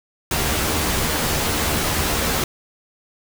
pink noise with comb filter, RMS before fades -21 dBFS, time 0.31-2.44 s, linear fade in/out 2 ms, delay 13 ms, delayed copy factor +0.55, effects none

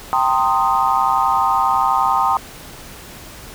sine chord, C minor seventh, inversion second, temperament equal with one note detuned, 784 / 914.7 / 1046.5 / 1244.5 Hz, G5 / Bb5 / C6 / Eb6, 0 / -33 / 0 / 0 cents, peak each -19 dBFS, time 0.13-2.37 s, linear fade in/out 0 ms, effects pink hiss -37 dBFS RMS until 3.54 s

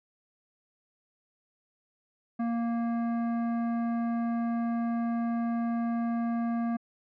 sine tone with hard clipping, 233.1 Hz, A#3, in tune, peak -29 dBFS, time 2.39-6.77 s, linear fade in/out 10 ms, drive 13 dB, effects low-pass 2000 Hz 12 dB/octave

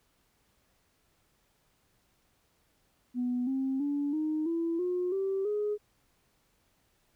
sine tone with pitch steps, 246.9 / 266.2 / 286.9 / 309.3 / 333.4 / 359.4 / 387.4 / 417.6 Hz, B3 / C4 / D4 / D#4 / E4 / F4 / G4 / G#4, 0 / +30 / -40 / -10 / +20 / +50 / -20 / +10 cents, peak -27 dBFS, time 3.14-5.78 s, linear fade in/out 50 ms, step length 330 ms, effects tanh soft clip ceiling -23 dBFS + pink hiss -71 dBFS RMS until 7.15 s

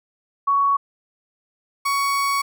sine / 35% pulse tone pair in turn, 1118 / 1118 Hz, C#6 / C#6, +14 / +14 cents, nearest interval unison, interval 0 cents, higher neither, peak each -15 / -17 dBFS, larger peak first, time 0.47-0.77 / 1.85-2.42 s, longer second, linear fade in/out 10 ms, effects none

